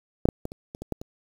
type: clicks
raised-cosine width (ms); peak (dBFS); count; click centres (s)
2; -6 / -7 / -18 / -26 / -24 / -22 / -14 / -23; 8; 0.255 / 0.288 / 0.454 / 0.519 / 0.749 / 0.82 / 0.923 / 1.015
effects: 7-bit